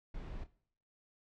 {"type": "noise with echo", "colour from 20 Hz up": "brown", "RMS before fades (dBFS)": -43, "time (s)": [0.14, 0.44], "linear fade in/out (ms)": 5, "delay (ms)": 28, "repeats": 2, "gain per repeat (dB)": -14, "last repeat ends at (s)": 0.496, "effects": ["noise-tail reverb RT60 0.6 s tail -20 dB re dry", "low-pass 4000 Hz 12 dB/octave"]}